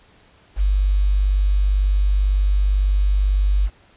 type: tone with quantisation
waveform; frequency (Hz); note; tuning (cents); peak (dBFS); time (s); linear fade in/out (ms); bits
sine; 49; G1; 0; -14; 0.56-3.7; 50; 7
effects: pink hiss -53 dBFS RMS until 3.96 s + resampled to 8000 Hz